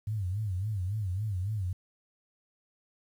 sine tone with vibrato, 99.2 Hz, G2, 21 cents sharp, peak -29 dBFS, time 0.07-1.73 s, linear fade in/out 5 ms, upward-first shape sine, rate 3.6 Hz, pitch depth 180 cents each way, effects 10-bit

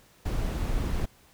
brown noise, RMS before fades -28 dBFS, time 0.25-1.06 s, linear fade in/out 10 ms, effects pink hiss -59 dBFS RMS until 1.33 s

